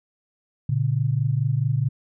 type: tone pair together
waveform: sine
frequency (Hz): 116.9 / 141.53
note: A#2 / C#3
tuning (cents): +5 / +36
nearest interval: minor third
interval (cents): 331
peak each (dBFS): -22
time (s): 0.69-1.89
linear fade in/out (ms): 5
effects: none